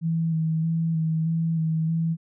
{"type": "tone with vibrato", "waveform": "sine", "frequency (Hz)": 162.1, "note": "E3", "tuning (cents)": -29, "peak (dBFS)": -21, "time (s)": [0.01, 2.17], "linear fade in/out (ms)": 50, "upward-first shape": "square", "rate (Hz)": 1.6, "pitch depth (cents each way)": 21, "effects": []}